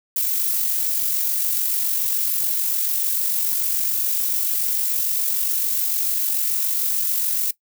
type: noise with amplitude modulation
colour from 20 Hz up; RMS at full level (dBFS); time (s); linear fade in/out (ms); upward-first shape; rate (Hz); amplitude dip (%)
violet; -20; 0.16-7.51; 5; sine; 46.9; 35
effects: noise-tail reverb RT60 0.1 s tail -19 dB re dry